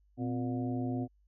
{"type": "harmonic tone with a mistuned harmonic", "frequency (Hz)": 119.5, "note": "A#2", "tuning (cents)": 43, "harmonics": [1, 2, 3, 4, 5, 6], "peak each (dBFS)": [-36, -33, -42, -49, -47, -44], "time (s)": [0.17, 1.08], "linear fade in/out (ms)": 50, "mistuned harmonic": 2, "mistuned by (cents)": 120, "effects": ["added 50 Hz sine -64 dBFS peak until 1.27 s"]}